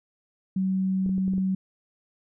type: tone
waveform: sine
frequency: 189.3 Hz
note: F#3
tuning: 40 cents sharp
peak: -22 dBFS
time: 0.56-1.55 s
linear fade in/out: 5 ms
type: clicks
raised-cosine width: 3 ms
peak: -25 dBFS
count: 6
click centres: 1.062 / 1.093 / 1.181 / 1.28 / 1.336 / 1.381 s
effects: none